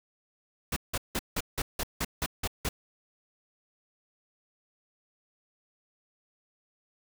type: noise bursts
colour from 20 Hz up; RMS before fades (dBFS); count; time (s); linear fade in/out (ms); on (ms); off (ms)
pink; -30; 10; 0.72-2.69; 5; 44; 170
effects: none